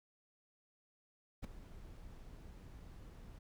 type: noise with ADSR envelope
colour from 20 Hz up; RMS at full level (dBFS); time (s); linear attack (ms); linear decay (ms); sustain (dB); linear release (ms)
brown; -38; 1.42-3.39; 25; 6; -15; 10
effects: none